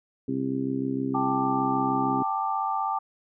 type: harmonic tone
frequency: 66.5 Hz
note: C2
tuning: 29 cents sharp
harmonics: 2 / 3 / 4 / 5 / 6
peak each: -35 / -36 / -27 / -35 / -34 dBFS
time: 0.28-2.23 s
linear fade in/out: 5 ms
type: chord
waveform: sine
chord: G suspended second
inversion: none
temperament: equal with one note detuned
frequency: 784 / 880 / 1182.1 Hz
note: G5 / A5 / D6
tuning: 0 / 0 / +11 cents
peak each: -29 dBFS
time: 1.14-2.99 s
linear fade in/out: 10 ms
effects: none

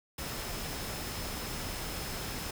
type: tone in noise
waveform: sine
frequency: 5190 Hz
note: E8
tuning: 28 cents flat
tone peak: -48 dBFS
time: 0.18-2.51 s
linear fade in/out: 5 ms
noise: pink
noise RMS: -38 dBFS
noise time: 0.18-2.51 s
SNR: -13 dB
effects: none

